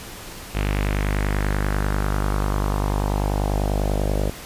sawtooth tone with low-pass filter sweep, 50.2 Hz, G1, 42 cents sharp, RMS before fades -22 dBFS, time 0.54-4.31 s, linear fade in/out 20 ms, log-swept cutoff 2700 to 560 Hz, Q 2.7, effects pink hiss -37 dBFS RMS until 4.45 s + resampled to 32000 Hz

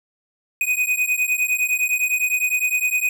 square beating tone pair, 2489 / 2498.8 Hz, D#7 / D#7, 0 / +7 cents, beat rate 9.8 Hz, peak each -22 dBFS, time 0.61-3.09 s, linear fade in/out 2 ms, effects none

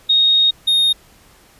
sine / triangle tone pair in turn, 3729 / 3703 Hz, A#7 / A#7, 0 / -12 cents, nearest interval unison, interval 12 cents, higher first, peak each -10 dBFS, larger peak neither, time 0.09-0.51 / 0.67-0.93 s, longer first, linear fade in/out 10 ms, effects pink hiss -49 dBFS RMS until 1.59 s + resampled to 32000 Hz

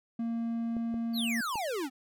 triangle tone, 230.9 Hz, A#3, 16 cents flat, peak -28 dBFS, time 0.19-1.41 s, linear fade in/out 5 ms
clicks, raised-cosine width 2 ms, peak -29 dBFS, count 3, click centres 0.767 / 0.942 / 1.556 s
square exponential sweep, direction down, 4668 to 246.9 Hz, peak -32 dBFS, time 1.13-1.9 s, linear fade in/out 50 ms
effects none

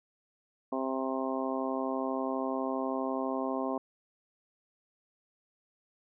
harmonic tone, 132.2 Hz, C3, 18 cents sharp, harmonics 2 / 3 / 4 / 5 / 6 / 7 / 8, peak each -34 / -38 / -38 / -37 / -41 / -42 / -39 dBFS, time 0.72-3.78 s, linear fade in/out 5 ms, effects none

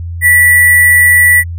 sine tone with sample-and-hold, 1956 Hz, B6, 17 cents flat, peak -3 dBFS, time 0.21-1.44 s, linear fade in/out 50 ms, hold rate 11025 Hz, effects added 85 Hz sine -18 dBFS peak until 1.58 s

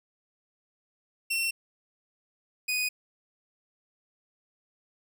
sawtooth tone pair in turn, 2711 / 2486 Hz, E7 / D#7, +48 / -2 cents, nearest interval minor second, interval 150 cents, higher first, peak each -23 dBFS, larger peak neither, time 1.3-1.51 / 2.68-2.89 s, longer neither, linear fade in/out 10 ms, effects none

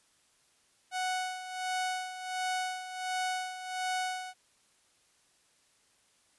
sawtooth tone with tremolo, 740 Hz, F#5, in tune, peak -26 dBFS, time 0.91-4.34 s, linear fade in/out 50 ms, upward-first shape sine, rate 1.4 Hz, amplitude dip 70%, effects white hiss -68 dBFS RMS until 6.38 s + resampled to 24000 Hz

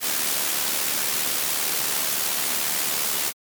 white noise with amplitude modulation, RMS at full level -22 dBFS, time 0-3.33 s, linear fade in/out 50 ms, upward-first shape sine, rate 73.9 Hz, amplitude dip 45%, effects high-pass 150 Hz 12 dB/octave + MP3 96 kbps

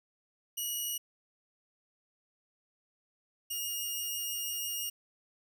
10% pulse tone pair in turn, 2907 / 2849 Hz, F#7 / F7, -31 / +34 cents, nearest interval unison, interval 35 cents, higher first, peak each -25 dBFS, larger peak neither, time 0.57-0.98 / 3.5-4.9 s, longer second, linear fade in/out 10 ms, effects none

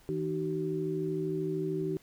sine tone cluster, 160.9 / 306.9 / 380 Hz, E3 / D#4 / F#4, -42 / -24 / +46 cents, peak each -35 / -36 / -32 dBFS, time 0.09-1.97 s, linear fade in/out 0 ms, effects pink hiss -61 dBFS RMS until 2.02 s

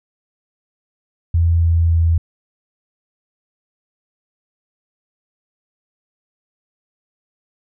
sine tone with pitch steps, 84 / 83.47 / 82.94 Hz, E2 / E2 / E2, +33 / +22 / +11 cents, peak -11 dBFS, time 1.34-2.18 s, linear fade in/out 5 ms, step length 280 ms, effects none

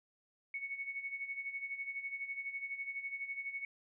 sine tone with tremolo, 2217 Hz, C#7, in tune, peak -36 dBFS, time 0.54-3.65 s, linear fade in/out 2 ms, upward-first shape sine, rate 12 Hz, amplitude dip 70%, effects none

